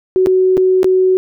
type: tone with dropouts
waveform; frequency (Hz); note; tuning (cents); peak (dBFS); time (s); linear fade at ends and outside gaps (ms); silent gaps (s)
sine; 373; F#4; +14; -8; 0.16-1.17; 0; 0.261-0.27 / 0.57-0.577 / 0.831-0.844
effects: none